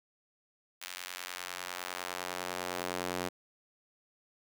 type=tone with high-pass filter sweep; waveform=sawtooth; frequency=89.9 Hz; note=F#2; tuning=49 cents flat; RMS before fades=-39 dBFS; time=0.81-3.29 s; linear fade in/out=10 ms; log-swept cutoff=2200 to 320 Hz; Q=0.71; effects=none